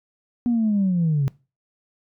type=linear sweep; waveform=sine; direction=down; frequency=244.3 to 132.9 Hz; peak=-16 dBFS; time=0.46-1.28 s; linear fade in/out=0 ms; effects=noise-tail reverb RT60 0.3 s tail -22 dB re dry + tanh soft clip ceiling -14 dBFS